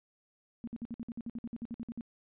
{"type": "tone bursts", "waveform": "sine", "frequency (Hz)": 233.1, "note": "A#3", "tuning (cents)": 0, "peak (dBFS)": -36, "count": 16, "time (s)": [0.64, 2.009], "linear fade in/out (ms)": 0, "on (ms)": 34, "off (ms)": 55, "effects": ["resampled to 8000 Hz"]}